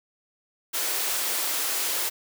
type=high-pass noise; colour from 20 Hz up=white; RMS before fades=-27 dBFS; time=0.73-2.1 s; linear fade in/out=20 ms; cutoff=320 Hz; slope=24 dB/octave; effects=none